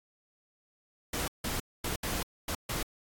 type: noise bursts at uneven times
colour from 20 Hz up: pink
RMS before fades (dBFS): -33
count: 6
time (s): 1.13-1.28 / 1.44-1.6 / 1.84-1.96 / 2.03-2.23 / 2.48-2.55 / 2.69-2.83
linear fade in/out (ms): 5
effects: AAC 64 kbps